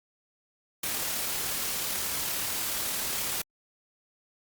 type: noise with amplitude modulation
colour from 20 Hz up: white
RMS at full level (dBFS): -30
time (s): 0.83-3.42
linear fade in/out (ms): 5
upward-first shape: sine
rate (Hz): 36.6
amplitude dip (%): 25
effects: Opus 48 kbps